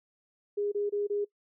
sine tone bursts, 410.1 Hz, G#4, 22 cents flat, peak -27 dBFS, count 4, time 0.57-1.248 s, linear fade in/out 10 ms, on 150 ms, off 26 ms, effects noise-tail reverb RT60 0.1 s tail -22 dB re dry

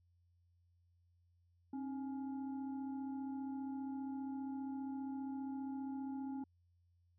sine tone with frequency modulation, 267.5 Hz, C4, 38 cents sharp, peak -40 dBFS, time 1.73-6.44 s, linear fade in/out 5 ms, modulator 570 Hz, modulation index 0.5, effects added 87 Hz sine -70 dBFS peak until 7.18 s

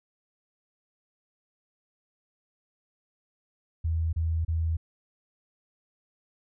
sine tone bursts, 81.5 Hz, E2, 19 cents flat, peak -24 dBFS, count 3, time 3.84-4.77 s, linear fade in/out 10 ms, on 290 ms, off 30 ms, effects none

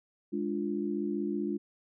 sine chord, D diminished, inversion second, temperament equal, 207.7 / 293.7 / 349.2 Hz, Ab3 / D4 / F4, 0 / 0 / 0 cents, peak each -34 dBFS, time 0.32-1.58 s, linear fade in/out 20 ms, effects none

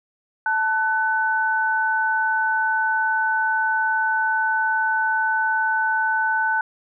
sine tone pair together, 881.2 / 1500 Hz, A5 / F#6, +2 / +23 cents, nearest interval major sixth, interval 921 cents, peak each -22 / -20 dBFS, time 0.46-6.61 s, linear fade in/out 2 ms, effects none

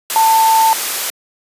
sine tone in noise, 890 Hz, A5, 20 cents sharp, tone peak -8 dBFS, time 0.16-0.73 s, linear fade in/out 0 ms, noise white, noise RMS -19 dBFS, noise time 0.1-1.1 s, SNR +8 dB, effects high-pass 400 Hz 12 dB/octave + resampled to 32000 Hz

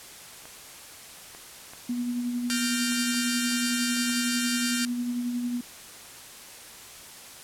clicks, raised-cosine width 0.5 ms, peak -30 dBFS, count 9, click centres 0.455 / 1.349 / 1.735 / 2.502 / 2.921 / 3.144 / 3.515 / 3.966 / 4.096 s
sine tone with tremolo, 243 Hz, B3, 28 cents flat, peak -25 dBFS, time 1.89-5.61 s, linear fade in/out 5 ms, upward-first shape sine, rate 11 Hz, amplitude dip 35%
10% pulse chord, G minor seventh, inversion third, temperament equal with one note detuned, 1396.9 / 1568 / 1831.6 / 2349 Hz, F6 / G6 / Bb6 / D7, 0 / 0 / -31 / 0 cents, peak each -24 dBFS, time 2.5-4.85 s, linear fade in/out 0 ms
effects white hiss -45 dBFS RMS until 7.43 s + low-pass 12000 Hz 12 dB/octave

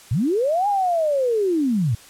sine linear two-way sweep, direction up then down, 93 to 833 to 99.9 Hz, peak -17 dBFS, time 0.11-1.95 s, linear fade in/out 5 ms, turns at 0.68 s, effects white hiss -46 dBFS RMS until 2.09 s + low-pass 11000 Hz 12 dB/octave

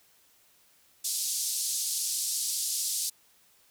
white band-pass noise, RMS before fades -31 dBFS, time 1.04-3.1 s, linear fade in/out 10 ms, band 4300 to 11000 Hz, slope 24 dB/octave, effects white hiss -63 dBFS RMS until 3.7 s

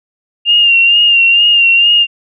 sine tone with vibrato, 2794 Hz, F7, in tune, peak -5 dBFS, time 0.45-2.07 s, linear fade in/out 50 ms, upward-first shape sine, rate 2.2 Hz, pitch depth 41 cents each way, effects none

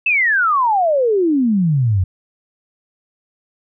sine exponential sweep, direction down, 2684 to 87.3 Hz, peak -12 dBFS, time 0.06-2.04 s, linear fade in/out 5 ms, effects none

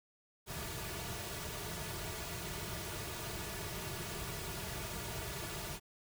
pink noise with comb filter, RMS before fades -42 dBFS, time 0.46-5.8 s, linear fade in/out 50 ms, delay 3.8 ms, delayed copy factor -0.75, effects none

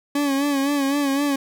40% pulse tone with vibrato, 280.6 Hz, C#4, 21 cents sharp, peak -18 dBFS, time 0.15-1.36 s, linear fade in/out 5 ms, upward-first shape sine, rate 3.9 Hz, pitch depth 60 cents each way, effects none

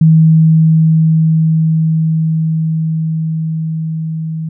sine tone with level ramp, 160 Hz, D#3, 49 cents sharp, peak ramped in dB -3 to -17 dBFS, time 0.01-4.49 s, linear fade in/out 5 ms, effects none

